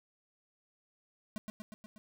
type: tone with echo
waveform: square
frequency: 214.3 Hz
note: A3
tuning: 45 cents flat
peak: -37 dBFS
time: 1.36-1.38 s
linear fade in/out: 0 ms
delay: 120 ms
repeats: 5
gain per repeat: -3 dB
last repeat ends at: 1.98 s
effects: none

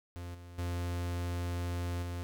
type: tone with level steps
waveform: 45% pulse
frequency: 87.5 Hz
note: F2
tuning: 4 cents sharp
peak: -40 / -47 / -33 / -36 dBFS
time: 0.16-2.23 s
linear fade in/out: 0 ms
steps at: 0.34 / 0.58 / 2.02 s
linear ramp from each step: 10 ms
effects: none

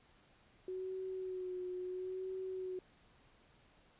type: tone with vibrato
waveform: sine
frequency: 370 Hz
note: F#4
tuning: in tune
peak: -39 dBFS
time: 0.68-2.79 s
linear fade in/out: 2 ms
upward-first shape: sine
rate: 0.74 Hz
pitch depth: 30 cents each way
effects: pink hiss -67 dBFS RMS until 3.99 s + resampled to 8000 Hz

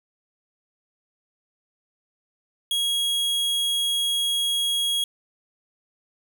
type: tone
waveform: 45% pulse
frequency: 3300 Hz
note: G#7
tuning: 12 cents flat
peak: -21 dBFS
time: 2.71-5.04 s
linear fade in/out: 2 ms
effects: none

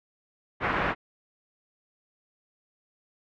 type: low-pass noise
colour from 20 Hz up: white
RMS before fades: -27 dBFS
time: 0.6-0.95 s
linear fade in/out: 50 ms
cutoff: 2000 Hz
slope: 24 dB/octave
effects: none

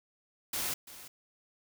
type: noise with echo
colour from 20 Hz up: white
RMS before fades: -34 dBFS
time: 0.53-0.74 s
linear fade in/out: 5 ms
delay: 340 ms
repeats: 1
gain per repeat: -15 dB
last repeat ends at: 1.08 s
effects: none

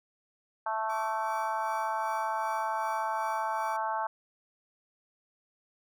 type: harmonic tone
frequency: 220 Hz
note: A3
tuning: in tune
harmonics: 3 / 4 / 5 / 6 / 7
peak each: -37 / -31 / -36 / -39 / -41 dBFS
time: 0.66-4.07 s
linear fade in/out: 5 ms
type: tone with tremolo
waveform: 30% pulse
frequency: 1153 Hz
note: D6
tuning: 32 cents flat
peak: -39 dBFS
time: 0.89-3.77 s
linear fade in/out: 10 ms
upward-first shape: sine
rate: 2.6 Hz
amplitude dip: 60%
effects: none

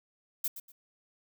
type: noise with echo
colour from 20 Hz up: violet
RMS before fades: -31 dBFS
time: 0.44-0.48 s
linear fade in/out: 5 ms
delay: 120 ms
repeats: 2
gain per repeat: -12 dB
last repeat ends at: 0.72 s
effects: none

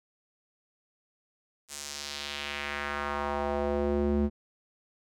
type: tone with band-pass filter sweep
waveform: square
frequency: 72.1 Hz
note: D2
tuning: 31 cents flat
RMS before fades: -31 dBFS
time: 1.68-4.3 s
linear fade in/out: 50 ms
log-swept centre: 8100 to 240 Hz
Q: 1.6
effects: none

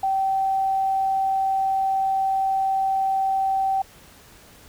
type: tone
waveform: sine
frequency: 773 Hz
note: G5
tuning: 24 cents flat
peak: -19 dBFS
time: 0.03-3.82 s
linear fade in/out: 5 ms
effects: pink hiss -49 dBFS RMS until 4.68 s

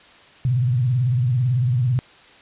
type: tone with vibrato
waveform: sine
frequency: 124.2 Hz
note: B2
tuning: 10 cents sharp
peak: -16 dBFS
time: 0.45-1.99 s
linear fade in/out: 0 ms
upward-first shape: sine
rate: 18 Hz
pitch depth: 140 cents each way
effects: white hiss -48 dBFS RMS until 2.41 s + resampled to 8000 Hz

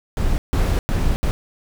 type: noise bursts at uneven times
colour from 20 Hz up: brown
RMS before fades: -18 dBFS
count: 4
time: 0.17-0.38 / 0.53-0.79 / 0.89-1.16 / 1.23-1.31 s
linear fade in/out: 0 ms
effects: none

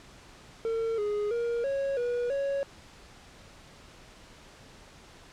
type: tone with pitch steps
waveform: triangle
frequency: 453.4 / 415.6 / 470.6 / 550 / 483.8 / 555 Hz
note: A#4 / G#4 / A#4 / C#5 / B4 / C#5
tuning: -48 / +1 / +16 / -14 / -36 / +2 cents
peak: -25 dBFS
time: 0.65-2.63 s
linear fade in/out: 0 ms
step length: 330 ms
effects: pink hiss -52 dBFS RMS until 5.32 s + low-pass 7000 Hz 12 dB/octave

